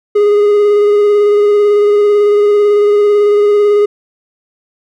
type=tone with vibrato; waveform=triangle; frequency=413.2 Hz; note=G#4; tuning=9 cents flat; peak=-4 dBFS; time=0.15-3.86 s; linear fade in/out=10 ms; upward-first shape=square; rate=18 Hz; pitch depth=15 cents each way; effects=none